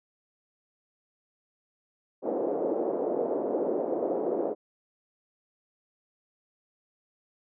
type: band-pass noise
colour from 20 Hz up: pink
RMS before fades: -29 dBFS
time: 2.22-4.55 s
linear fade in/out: 50 ms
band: 340 to 590 Hz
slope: 24 dB/octave
effects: none